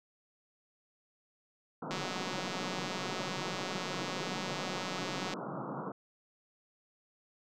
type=band-pass noise; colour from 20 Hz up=pink; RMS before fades=-40 dBFS; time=1.82-5.92 s; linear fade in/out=5 ms; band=130 to 1400 Hz; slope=96 dB/octave
type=click train; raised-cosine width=0.2 ms; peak=-22 dBFS; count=635; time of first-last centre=1.91-5.337 s; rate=185 Hz
effects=none